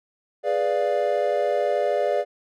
triangle chord, G# diminished seventh, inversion none, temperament equal, 415.3 / 493.9 / 587.3 / 698.5 Hz, G#4 / B4 / D5 / F5, 0 / 0 / 0 / 0 cents, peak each -25 / -25 / -21 / -25 dBFS, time 0.43-2.25 s, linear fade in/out 50 ms, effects none

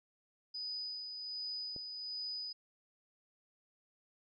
sine tone with tremolo, 4978 Hz, D#8, in tune, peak -38 dBFS, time 0.54-2.53 s, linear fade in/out 10 ms, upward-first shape sine, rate 1.3 Hz, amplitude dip 40%
click, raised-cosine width 2 ms, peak -37 dBFS, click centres 1.763 s
effects none

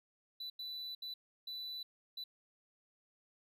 triangle tone bursts at uneven times, 3979 Hz, B7, 12 cents sharp, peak -40 dBFS, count 5, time 0.4-0.5 / 0.59-0.95 / 1.02-1.14 / 1.47-1.83 / 2.17-2.24 s, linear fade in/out 5 ms, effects none

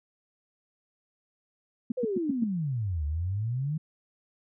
sine tone bursts, 233.7 Hz, A#3, 5 cents sharp, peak -24 dBFS, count 5, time 1.9-2.44 s, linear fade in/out 5 ms, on 20 ms, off 110 ms
sine exponential two-way sweep, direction down then up, 523.3 to 71.6 to 160.9 Hz, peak -27 dBFS, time 1.97-3.78 s, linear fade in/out 10 ms, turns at 3.05 s
effects none

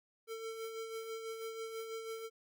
square tone with tremolo, 448.7 Hz, A4, 34 cents sharp, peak -40 dBFS, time 0.27-2.3 s, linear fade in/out 50 ms, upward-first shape sine, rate 6.1 Hz, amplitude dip 45%, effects none

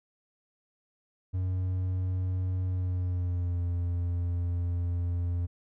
triangle tone with pitch glide, 92.2 to 87.23 Hz, F#2 to F2, -6 to -2 cents, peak -25 dBFS, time 1.33-5.47 s, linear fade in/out 20 ms, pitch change -96 cents, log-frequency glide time 2.65-3.61 s, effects none

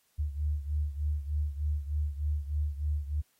sine beating tone pair, 73.42 / 76.72 Hz, D2 / D#2, 0 / -24 cents, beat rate 3.3 Hz, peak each -30 / -34 dBFS, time 0.18-3.22 s, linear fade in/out 20 ms, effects white hiss -71 dBFS RMS until 3.39 s + AAC 48 kbps

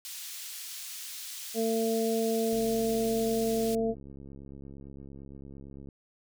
pink high-pass noise, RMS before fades -41 dBFS, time 0.05-3.75 s, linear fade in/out 0 ms, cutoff 3800 Hz, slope 12 dB/octave
harmonic tone, 225.4 Hz, A3, 42 cents sharp, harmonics 1 / 2 / 3, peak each -30 / -28 / -34 dBFS, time 1.54-3.95 s, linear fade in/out 50 ms
click train, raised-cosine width 3 ms, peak -34 dBFS, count 232, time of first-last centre 2.53-5.888 s, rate 68.8 Hz
effects none

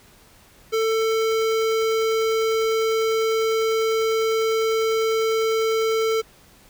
square tone with notch filter, 445 Hz, A4, 20 cents sharp, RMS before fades -21 dBFS, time 0.72-6.22 s, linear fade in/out 20 ms, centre 10000 Hz, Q 1.2, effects pink hiss -52 dBFS RMS until 6.69 s

